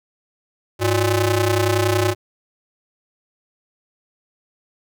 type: ring-modulated tone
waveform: sawtooth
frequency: 233.3 Hz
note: A#3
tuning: 2 cents sharp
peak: -9 dBFS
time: 0.79-2.15 s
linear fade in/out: 50 ms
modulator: 132 Hz
effects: none